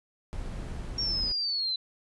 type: noise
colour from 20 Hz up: brown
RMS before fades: -36 dBFS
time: 0.33-1.32 s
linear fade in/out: 0 ms
type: linear sweep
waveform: sine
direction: down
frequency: 5580 to 3994 Hz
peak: -27 dBFS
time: 0.98-1.76 s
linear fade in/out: 5 ms
effects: resampled to 24000 Hz